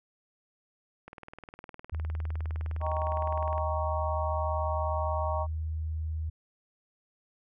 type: click train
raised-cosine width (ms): 0.5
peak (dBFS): -29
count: 50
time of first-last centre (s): 1.08-3.58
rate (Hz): 19.6
type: tone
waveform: sine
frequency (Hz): 79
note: D#2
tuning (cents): +27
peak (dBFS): -30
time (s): 1.92-6.3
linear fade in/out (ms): 10
type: chord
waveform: sine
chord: Eb dominant seventh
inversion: none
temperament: equal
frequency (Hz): 622.3 / 784 / 932.3 / 1108.7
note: Eb5 / G5 / Bb5 / Db6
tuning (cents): 0 / 0 / 0 / 0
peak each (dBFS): -33 / -37 / -35 / -36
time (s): 2.8-5.47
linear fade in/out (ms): 50
effects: none